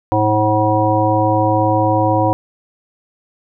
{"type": "harmonic tone with a mistuned harmonic", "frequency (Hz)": 107, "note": "A2", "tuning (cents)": -48, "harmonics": [1, 3, 5, 7, 9], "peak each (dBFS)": [-18, -18, -18, -18, -18], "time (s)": [0.12, 2.33], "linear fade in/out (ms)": 0, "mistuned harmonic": 1, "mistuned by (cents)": 23, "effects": []}